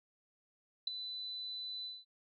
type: tone with ADSR envelope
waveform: sine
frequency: 3998 Hz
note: B7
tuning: 20 cents sharp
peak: -28 dBFS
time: 0.87-2.05 s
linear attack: 5 ms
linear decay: 8 ms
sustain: -12 dB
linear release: 200 ms
effects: none